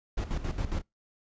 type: noise with tremolo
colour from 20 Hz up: brown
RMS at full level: -29 dBFS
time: 0.17-0.82 s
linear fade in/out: 10 ms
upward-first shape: square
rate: 7.3 Hz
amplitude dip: 70%
effects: noise-tail reverb RT60 0.2 s tail -26 dB re dry + resampled to 16000 Hz